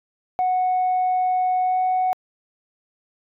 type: tone with pitch glide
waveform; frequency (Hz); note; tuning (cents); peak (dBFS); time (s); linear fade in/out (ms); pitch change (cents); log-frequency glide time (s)
sine; 737 to 741.3; F#5 to F#5; -7 to +3; -16; 0.39-2.13; 0; +10; 1.63-1.79
effects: tanh soft clip ceiling -15 dBFS